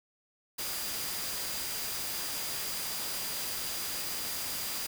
sine tone in noise, 4833 Hz, D8, 49 cents sharp, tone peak -42 dBFS, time 0.58-4.87 s, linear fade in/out 10 ms, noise white, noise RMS -36 dBFS, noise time 0.58-4.87 s, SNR -9 dB, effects none

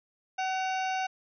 harmonic tone with a mistuned harmonic, 754 Hz, F#5, 32 cents sharp, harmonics 1 / 2 / 3 / 4 / 5 / 6 / 7 / 8, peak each -29 / -37 / -41 / -40 / -48 / -49 / -51 / -47 dBFS, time 0.38-1.07 s, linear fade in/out 10 ms, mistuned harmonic 4, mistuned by -140 cents, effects none

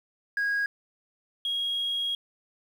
sine tone pair in turn, 1643 / 3286 Hz, G#6 / G#7, -19 / -19 cents, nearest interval octave, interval 1200 cents, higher second, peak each -22 / -25 dBFS, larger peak first, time 0.37-0.66 / 1.45-2.15 s, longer second, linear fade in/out 2 ms, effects tanh soft clip ceiling -23 dBFS + 9-bit

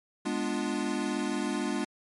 square chord, G# diminished seventh, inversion none, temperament equal, 207.7 / 246.9 / 293.7 / 349.2 Hz, G#3 / B3 / D4 / F4, 0 / 0 / 0 / 0 cents, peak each -35 / -35 / -34 / -36 dBFS, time 0.25-1.85 s, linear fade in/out 10 ms, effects MP3 48 kbps

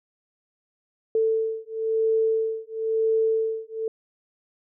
sine beating tone pair, 444 / 444.99 Hz, A4 / A4, +16 / +20 cents, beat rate 0.99 Hz, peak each -24 dBFS, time 1.15-3.88 s, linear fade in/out 2 ms, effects none

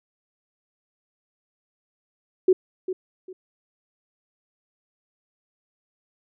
sine tone with echo, 371.6 Hz, F#4, 7 cents sharp, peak -12 dBFS, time 2.48-2.53 s, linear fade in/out 5 ms, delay 400 ms, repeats 2, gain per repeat -12 dB, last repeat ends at 3.33 s, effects none

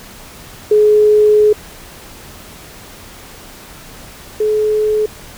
sine tone pair in turn, 422.7 / 427.4 Hz, G#4 / G#4, +31 / +50 cents, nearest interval unison, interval 19 cents, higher second, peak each -6 / -11 dBFS, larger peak first, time 0.71-1.53 / 4.4-5.06 s, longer first, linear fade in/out 5 ms, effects pink hiss -36 dBFS RMS until 5.37 s

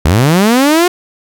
sawtooth linear sweep, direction up, 67.7 to 364.7 Hz, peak -3 dBFS, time 0.05-0.88 s, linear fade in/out 5 ms, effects none

